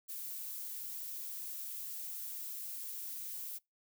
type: noise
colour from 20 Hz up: violet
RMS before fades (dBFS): -43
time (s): 0.08-3.59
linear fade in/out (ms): 20
effects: noise-tail reverb RT60 0.2 s tail -25 dB re dry